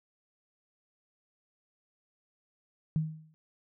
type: tone with exponential decay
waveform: sine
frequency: 157.1 Hz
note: D#3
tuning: 17 cents sharp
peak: -23 dBFS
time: 2.96-3.34 s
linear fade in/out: 0 ms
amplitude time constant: 82 ms
effects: none